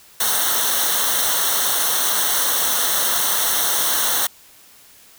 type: noise with comb filter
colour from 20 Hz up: white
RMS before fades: -19 dBFS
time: 0.2-4.27 s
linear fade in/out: 5 ms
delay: 0.41 ms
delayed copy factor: -0.8
effects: white hiss -48 dBFS RMS until 5.18 s